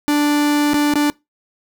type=tone with dropouts; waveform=45% pulse; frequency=293.7 Hz; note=D4; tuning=in tune; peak=-13 dBFS; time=0.08-1.1 s; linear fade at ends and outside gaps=0 ms; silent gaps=0.734-0.742 / 0.938-0.956 s; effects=noise-tail reverb RT60 0.2 s tail -23 dB re dry